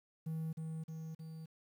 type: tone with echo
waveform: triangle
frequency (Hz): 160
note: D#3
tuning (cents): +49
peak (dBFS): -34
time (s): 0.26-0.53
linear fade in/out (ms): 10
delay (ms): 310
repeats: 3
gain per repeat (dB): -3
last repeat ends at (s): 1.46
effects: tanh soft clip ceiling -30 dBFS + 11-bit